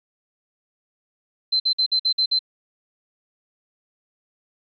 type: tone bursts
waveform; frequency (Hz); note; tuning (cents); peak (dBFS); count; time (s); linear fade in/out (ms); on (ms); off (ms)
sine; 4086; C8; -42; -16; 7; 1.52-2.392; 10; 80; 52
effects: MP3 96 kbps